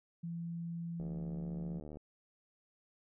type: tone with pitch glide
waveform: sine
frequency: 168.9 to 171.75 Hz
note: E3 to F3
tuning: +42 to -29 cents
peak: -38 dBFS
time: 0.23-1.8 s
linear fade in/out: 10 ms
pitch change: +29 cents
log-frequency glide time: 1.29-1.46 s
type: click train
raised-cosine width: 2 ms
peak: -35 dBFS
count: 74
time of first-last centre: 1-1.971 s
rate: 75.2 Hz
effects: none